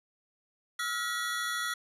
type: tone cluster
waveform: square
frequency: 1307 / 1420 / 1926 / 3399 Hz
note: E6 / F6 / B6 / G#7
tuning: -15 / +28 / -44 / +39 cents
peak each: -38 / -37 / -36 / -39 dBFS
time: 0.79-1.74 s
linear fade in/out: 5 ms
effects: resampled to 32000 Hz